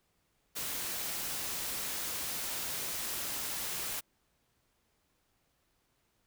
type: noise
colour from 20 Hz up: white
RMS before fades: -37 dBFS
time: 0.55-4.01 s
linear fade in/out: 20 ms
effects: pink hiss -75 dBFS RMS until 6.26 s